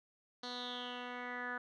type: tone with low-pass filter sweep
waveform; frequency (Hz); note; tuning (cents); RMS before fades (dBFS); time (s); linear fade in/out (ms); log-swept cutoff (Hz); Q
10% pulse; 246.3; B3; -5; -43; 0.43-1.58; 5; 4500 to 1600; 6.6
effects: none